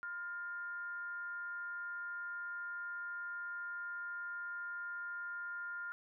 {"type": "tone with frequency modulation", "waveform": "sine", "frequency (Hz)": 1408, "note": "F6", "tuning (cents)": 14, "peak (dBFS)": -40, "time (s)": [0.03, 5.92], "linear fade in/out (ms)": 0, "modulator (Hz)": 389, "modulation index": 0.32, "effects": []}